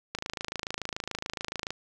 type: click train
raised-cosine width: 0.2 ms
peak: -15 dBFS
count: 43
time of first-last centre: 0.15-1.706 s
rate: 27 Hz
effects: none